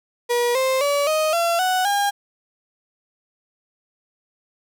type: tone with pitch steps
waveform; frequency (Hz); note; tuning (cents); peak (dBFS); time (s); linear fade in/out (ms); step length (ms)
35% pulse; 480.8 / 524.3 / 571.8 / 623.5 / 680 / 741.5 / 808.6; B4 / C5 / D5 / D#5 / F5 / F#5 / G#5; -46 / +3 / -46 / +3 / -46 / +4 / -46; -16; 0.29-2.11; 20; 260
effects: none